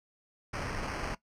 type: noise with sample-and-hold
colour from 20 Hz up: pink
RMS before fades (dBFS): -36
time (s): 0.53-1.15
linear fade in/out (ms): 10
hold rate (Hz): 3675
effects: noise-tail reverb RT60 0.1 s tail -17 dB re dry + low-pass 7000 Hz 12 dB/octave